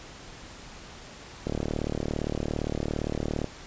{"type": "click train", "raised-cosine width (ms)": 2, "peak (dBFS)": -15, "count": 75, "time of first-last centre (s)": [1.47, 3.443], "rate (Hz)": 37.5, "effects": ["pink hiss -45 dBFS RMS until 3.66 s", "resampled to 16000 Hz"]}